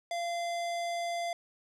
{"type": "tone with low-pass filter", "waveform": "square", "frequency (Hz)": 688, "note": "F5", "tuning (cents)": -26, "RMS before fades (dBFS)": -34, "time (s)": [0.11, 1.33], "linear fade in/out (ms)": 2, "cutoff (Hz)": 8200, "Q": 0.78, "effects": []}